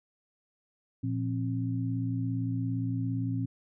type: tone cluster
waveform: sine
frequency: 116.1 / 173.6 / 267.4 Hz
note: A#2 / F3 / C4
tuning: -7 / -10 / +38 cents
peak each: -30 / -38 / -33 dBFS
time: 1.03-3.46 s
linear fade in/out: 10 ms
effects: none